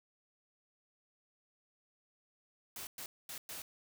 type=noise bursts at uneven times; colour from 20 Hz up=white; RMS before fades=-45 dBFS; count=4; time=2.76-2.87 / 2.98-3.06 / 3.29-3.38 / 3.49-3.62 s; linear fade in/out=2 ms; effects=none